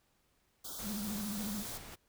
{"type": "band-stop noise", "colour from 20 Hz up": "white", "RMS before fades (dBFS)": -44, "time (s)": [0.64, 1.78], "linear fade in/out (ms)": 10, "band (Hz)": [1500, 3200], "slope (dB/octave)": 96}
{"type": "noise with tremolo", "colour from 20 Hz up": "pink", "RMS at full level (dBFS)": -47, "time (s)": [0.78, 1.96], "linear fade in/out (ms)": 20, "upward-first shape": "square", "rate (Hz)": 3.5, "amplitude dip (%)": 25}
{"type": "tone with vibrato", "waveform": "sine", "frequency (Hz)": 207.7, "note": "G#3", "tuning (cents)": 0, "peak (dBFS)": -37, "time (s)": [0.82, 1.65], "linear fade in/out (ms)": 50, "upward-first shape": "sine", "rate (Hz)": 14, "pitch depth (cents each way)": 90}
{"effects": ["pink hiss -74 dBFS RMS until 2.08 s"]}